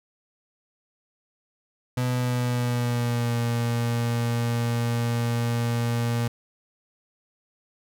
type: tone with pitch glide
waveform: 35% pulse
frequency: 125.1 to 118.08 Hz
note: B2 to A#2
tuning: +23 to +23 cents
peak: -21 dBFS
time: 1.97-6.28 s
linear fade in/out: 5 ms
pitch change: -100 cents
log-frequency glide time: 2.07-3.38 s
effects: none